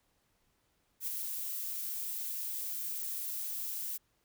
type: noise with ADSR envelope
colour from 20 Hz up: violet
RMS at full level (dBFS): -34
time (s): 1-3.98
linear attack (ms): 72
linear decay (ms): 13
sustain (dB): -4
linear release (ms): 19
effects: pink hiss -75 dBFS RMS until 4.24 s